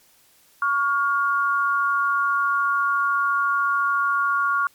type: tone pair together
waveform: sine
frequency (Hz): 1121.5 / 1413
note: C#6 / F6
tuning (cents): +20 / +20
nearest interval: major third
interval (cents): 400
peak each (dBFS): -21 / -21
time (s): 0.62-4.67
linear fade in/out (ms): 2
effects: white hiss -57 dBFS RMS until 4.74 s + MP3 96 kbps